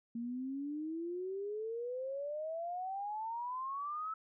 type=exponential sweep; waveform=sine; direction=up; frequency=229.8 to 1314 Hz; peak=-37 dBFS; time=0.15-4.14 s; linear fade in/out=5 ms; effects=none